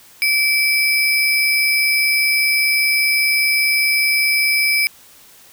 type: tone with sample-and-hold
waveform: sine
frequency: 2315 Hz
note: D7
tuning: 25 cents flat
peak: -13 dBFS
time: 0.22-4.87 s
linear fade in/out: 0 ms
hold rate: 7350 Hz
effects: white hiss -46 dBFS RMS until 5.52 s